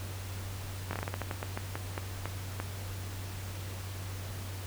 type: slowing click train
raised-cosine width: 0.5 ms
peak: -19 dBFS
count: 15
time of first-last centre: 0.91-2.6 s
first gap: 21 ms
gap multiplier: 1.24
effects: added 95 Hz sine -38 dBFS peak until 4.66 s + pink hiss -45 dBFS RMS until 4.66 s